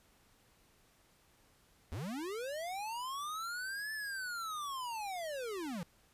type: linear two-way sweep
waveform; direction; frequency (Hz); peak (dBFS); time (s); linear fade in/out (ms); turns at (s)
square; up then down; 69.1 to 1760 to 158.1; -39; 1.92-5.83; 0; 3.93
effects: pink hiss -68 dBFS RMS until 6.13 s + resampled to 32000 Hz